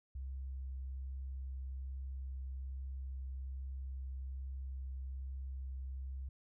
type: tone with vibrato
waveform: sine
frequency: 66 Hz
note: C2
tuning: 16 cents sharp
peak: -40 dBFS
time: 0.15-6.29 s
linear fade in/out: 5 ms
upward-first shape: triangle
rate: 1.2 Hz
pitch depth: 10 cents each way
effects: none

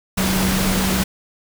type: tone in noise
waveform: sine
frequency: 189.8 Hz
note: F#3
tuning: 44 cents sharp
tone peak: -19 dBFS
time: 0.17-1.04 s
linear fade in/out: 10 ms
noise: pink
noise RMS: -21 dBFS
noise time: 0.17-1.04 s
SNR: -1 dB
effects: none

